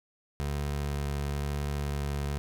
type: tone with vibrato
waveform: 25% pulse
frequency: 71.6 Hz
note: D2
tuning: 43 cents flat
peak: -26 dBFS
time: 0.4-2.38 s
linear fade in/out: 0 ms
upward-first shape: sine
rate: 1 Hz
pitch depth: 11 cents each way
effects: none